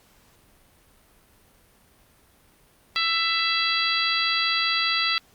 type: harmonic tone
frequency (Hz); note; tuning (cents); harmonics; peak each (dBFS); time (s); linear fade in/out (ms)
665; E5; +15; 2 / 3 / 4 / 5 / 6 / 7; -28 / -28 / -28 / -28 / -28 / -28; 2.96-5.18; 0
effects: pink hiss -58 dBFS RMS until 5.34 s + Opus 48 kbps